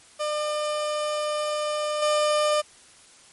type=tone with level steps; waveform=30% pulse; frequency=601 Hz; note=D5; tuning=40 cents sharp; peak=-22 / -17 dBFS; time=0.19-2.62 s; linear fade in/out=20 ms; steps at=2.02 s; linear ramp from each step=5 ms; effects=white hiss -52 dBFS RMS until 3.32 s + MP3 48 kbps